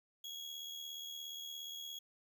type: tone with amplitude modulation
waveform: 35% pulse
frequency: 3322 Hz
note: G#7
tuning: in tune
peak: -40 dBFS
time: 0.24-1.99 s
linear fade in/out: 5 ms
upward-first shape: sine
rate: 77.1 Hz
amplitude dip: 50%
effects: none